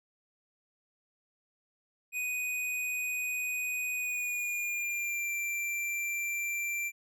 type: tone with pitch glide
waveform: square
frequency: 2489 to 2357 Hz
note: D#7 to D7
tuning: 0 to +6 cents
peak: -32 dBFS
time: 2.12-6.92 s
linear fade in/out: 50 ms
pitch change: -94 cents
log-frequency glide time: 3.94-5.32 s
effects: none